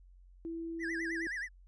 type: tone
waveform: sine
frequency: 331.1 Hz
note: E4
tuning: 8 cents sharp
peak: -37 dBFS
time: 0.45-1.27 s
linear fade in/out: 0 ms
type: tone with vibrato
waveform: triangle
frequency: 1800 Hz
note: A6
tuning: 39 cents sharp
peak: -34 dBFS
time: 0.79-1.49 s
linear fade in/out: 50 ms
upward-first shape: sine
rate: 9.5 Hz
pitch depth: 200 cents each way
effects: added 45 Hz sine -55 dBFS peak until 1.67 s + resampled to 22050 Hz